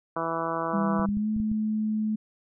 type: harmonic tone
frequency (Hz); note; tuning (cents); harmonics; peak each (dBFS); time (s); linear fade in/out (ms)
164.81; E3; 0; 1 / 2 / 3 / 4 / 5 / 6 / 7 / 8 / 9; -39 / -35 / -35 / -33 / -38 / -33 / -33 / -37 / -41; 0.16-1.06; 5
type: tone with pitch glide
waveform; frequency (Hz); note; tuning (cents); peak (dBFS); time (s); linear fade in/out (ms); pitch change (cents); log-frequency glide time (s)
sine; 198.8 to 215.5; G3 to A3; +25 to -36; -24; 0.73-2.16; 10; +139; 1.04-1.28
type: clicks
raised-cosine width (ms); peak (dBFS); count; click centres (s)
5; -24; 6; 0.996 / 1.089 / 1.17 / 1.365 / 1.401 / 1.516
effects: none